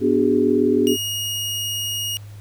sine chord, G# half-diminished seventh, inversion first, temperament equal with one note detuned, 246.9 / 293.7 / 376.5 / 415.3 Hz, B3 / D4 / F#4 / G#4, 0 / 0 / +30 / 0 cents, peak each -20 dBFS, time 0-0.97 s, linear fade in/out 50 ms
sawtooth tone, 2870 Hz, F7, 47 cents sharp, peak -20 dBFS, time 0.87-2.17 s, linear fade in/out 0 ms
effects added 103 Hz sine -35 dBFS peak until 2.4 s + pink hiss -51 dBFS RMS until 2.4 s

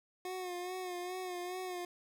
25% pulse tone with vibrato, 362.5 Hz, F#4, 35 cents flat, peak -35 dBFS, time 0.25-1.85 s, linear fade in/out 2 ms, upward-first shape sine, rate 2.4 Hz, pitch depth 45 cents each way, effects none

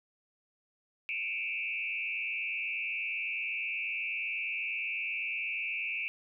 sine tone with frequency modulation, 2489 Hz, D#7, in tune, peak -32 dBFS, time 1.09-6.08 s, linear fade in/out 0 ms, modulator 88.2 Hz, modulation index 2.6, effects none

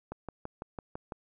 click train, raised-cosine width 1 ms, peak -24 dBFS, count 7, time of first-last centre 0.12-1.122 s, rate 5.99 Hz, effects none

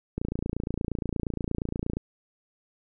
click train, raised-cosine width 3 ms, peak -16 dBFS, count 52, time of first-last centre 0.18-1.969 s, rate 28.5 Hz, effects none

